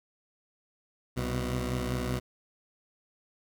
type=tone pair together; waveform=15% pulse; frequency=64.36 / 123.47 Hz; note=C2 / B2; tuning=-28 / 0 cents; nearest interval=major seventh; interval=1128 cents; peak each=-26 dBFS; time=1.16-2.2 s; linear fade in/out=20 ms; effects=none